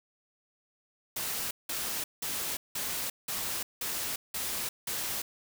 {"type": "noise bursts", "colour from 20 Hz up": "white", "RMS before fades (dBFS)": -34, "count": 8, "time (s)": [1.16, 5.22], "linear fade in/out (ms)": 5, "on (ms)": 350, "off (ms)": 180, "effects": []}